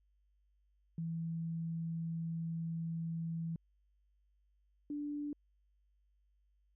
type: tone pair in turn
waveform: sine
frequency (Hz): 164.81 / 292.4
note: E3 / D4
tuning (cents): 0 / -7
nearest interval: minor seventh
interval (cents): 993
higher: second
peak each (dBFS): -36 / -37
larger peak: first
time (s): 0.98-3.56 / 4.9-5.33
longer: first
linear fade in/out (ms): 2
effects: added 50 Hz sine -70 dBFS peak until 6.75 s